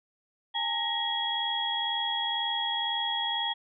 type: tone cluster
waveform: sine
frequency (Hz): 822 / 904 / 1891 / 3313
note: G#5 / A5 / A#6 / G#7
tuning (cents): -18 / +47 / +24 / -5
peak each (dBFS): -36 / -34 / -37 / -29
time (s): 0.54-3.54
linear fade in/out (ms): 20
effects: none